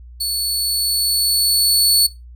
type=tone with level ramp; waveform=sawtooth; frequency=4435 Hz; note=C#8; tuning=in tune; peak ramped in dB=-16 to -7 dBFS; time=0.2-2.07 s; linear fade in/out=10 ms; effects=noise-tail reverb RT60 0.2 s tail -17 dB re dry + added 60 Hz sine -36 dBFS peak until 2.35 s